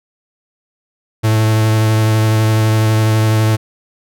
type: tone with vibrato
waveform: 45% pulse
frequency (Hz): 109.6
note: A2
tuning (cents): -6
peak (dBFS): -10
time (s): 1.23-3.57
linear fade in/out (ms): 20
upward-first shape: sine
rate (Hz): 12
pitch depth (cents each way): 17
effects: none